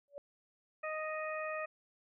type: tone with exponential growth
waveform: sine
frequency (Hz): 570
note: C#5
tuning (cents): +48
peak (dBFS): -38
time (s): 0.08-0.18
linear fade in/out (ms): 0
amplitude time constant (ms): 20
type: harmonic tone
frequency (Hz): 622.3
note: D#5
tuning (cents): 0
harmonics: 1 / 2 / 3 / 4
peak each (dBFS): -39 / -42 / -44 / -45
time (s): 0.83-1.66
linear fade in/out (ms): 10
effects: none